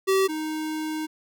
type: tone pair in turn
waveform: square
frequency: 384.5 / 311.4 Hz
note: G4 / D#4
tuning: -33 / +2 cents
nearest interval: major third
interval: 365 cents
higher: first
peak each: -19 / -28 dBFS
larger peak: first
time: 0.07-0.28 / 0.28-1.07 s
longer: second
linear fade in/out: 20 ms
effects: none